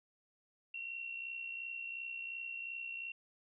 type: tone with amplitude modulation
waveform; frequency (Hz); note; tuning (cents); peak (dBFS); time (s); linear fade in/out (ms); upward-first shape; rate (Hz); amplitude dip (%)
sine; 2732; F7; -39; -38; 0.74-3.12; 5; sine; 62.8; 55
effects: none